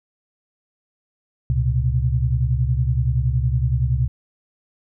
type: tone cluster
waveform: sine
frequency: 69 / 118.5 / 129.2 Hz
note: C#2 / A#2 / C3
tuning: -7 / +29 / -21 cents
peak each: -21 dBFS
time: 1.5-4.08 s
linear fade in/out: 0 ms
effects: none